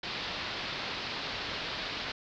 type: low-pass noise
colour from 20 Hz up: white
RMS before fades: -37 dBFS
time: 0.03-2.12 s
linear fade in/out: 5 ms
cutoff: 4700 Hz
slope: 48 dB/octave
effects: none